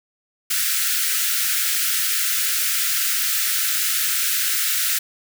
white high-pass noise, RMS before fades -21 dBFS, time 0.5-4.99 s, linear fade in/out 10 ms, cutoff 1300 Hz, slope 96 dB/octave, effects none

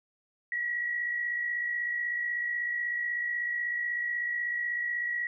sine tone pair together, 1919.3 / 1975.5 Hz, B6 / B6, -50 / 0 cents, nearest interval unison, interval 50 cents, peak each -29 / -40 dBFS, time 0.52-5.27 s, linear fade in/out 2 ms, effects none

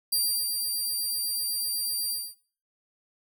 15% pulse tone with ADSR envelope, 4727 Hz, D8, 10 cents sharp, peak -16 dBFS, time 0.12-2.35 s, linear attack 8 ms, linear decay 350 ms, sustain -5 dB, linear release 240 ms, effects noise-tail reverb RT60 0.4 s tail -17 dB re dry

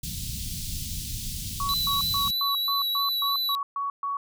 pink band-stop noise, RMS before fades -33 dBFS, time 0.03-2.31 s, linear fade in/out 5 ms, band 190 to 3500 Hz, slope 24 dB/octave
sine tone bursts, 1121 Hz, C#6, 19 cents sharp, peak -26 dBFS, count 10, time 1.6-4.17 s, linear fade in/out 2 ms, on 140 ms, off 130 ms
square tone with vibrato, 3951 Hz, B7, in tune, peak -25 dBFS, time 1.69-3.55 s, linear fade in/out 0 ms, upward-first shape triangle, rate 3.1 Hz, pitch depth 27 cents each way
effects none

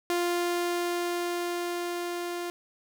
sawtooth tone with level ramp, 349.2 Hz, F4, in tune, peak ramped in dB -21 to -28 dBFS, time 0.1-2.5 s, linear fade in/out 0 ms, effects none

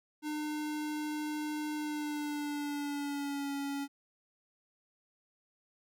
square tone with pitch glide, 302.2 to 280.3 Hz, D4 to C#4, +50 to +19 cents, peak -35 dBFS, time 0.22-3.88 s, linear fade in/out 50 ms, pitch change -131 cents, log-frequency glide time 1.75-3.52 s, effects none

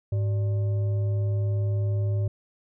sine tone with frequency modulation, 103.83 Hz, G#2, in tune, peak -22 dBFS, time 0.12-2.28 s, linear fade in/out 5 ms, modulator 482 Hz, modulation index 0.26, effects none

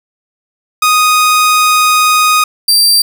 sawtooth tone pair in turn, 1244.5 / 4699 Hz, D#6 / D8, 0 / 0 cents, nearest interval octave + major seventh, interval 2300 cents, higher second, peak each -3 dBFS, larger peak neither, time 0.82-2.44 / 2.68-3.02 s, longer first, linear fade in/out 5 ms, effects none

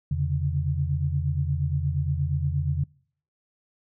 sine tone cluster, 84.3 / 136.5 / 145 Hz, E2 / C#3 / D3, +39 / -26 / -22 cents, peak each -27 dBFS, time 0.11-2.84 s, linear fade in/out 5 ms, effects noise-tail reverb RT60 0.6 s tail -26 dB re dry

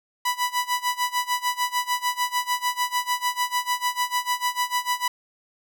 sawtooth tone with tremolo, 987.8 Hz, B5, in tune, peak -16 dBFS, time 0.25-5.08 s, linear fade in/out 5 ms, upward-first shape sine, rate 6.7 Hz, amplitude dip 90%, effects none

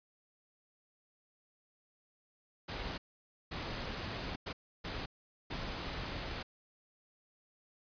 pink noise bursts at uneven times, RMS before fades -40 dBFS, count 5, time 2.68-2.98 / 3.51-4.36 / 4.46-4.53 / 4.84-5.06 / 5.5-6.43 s, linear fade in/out 10 ms, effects resampled to 11025 Hz

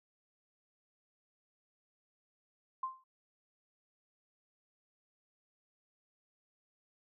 sine tone with exponential decay, 1046.5 Hz, C6, in tune, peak -31 dBFS, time 2.83-3.04 s, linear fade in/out 5 ms, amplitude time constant 45 ms, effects none

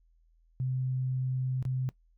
sine tone with dropouts, 129.2 Hz, C3, 21 cents flat, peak -28 dBFS, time 0.6-1.89 s, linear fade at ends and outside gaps 0 ms, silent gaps 1.626-1.652 s, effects noise-tail reverb RT60 0.1 s tail -19 dB re dry + added 41 Hz sine -62 dBFS peak until 2.17 s

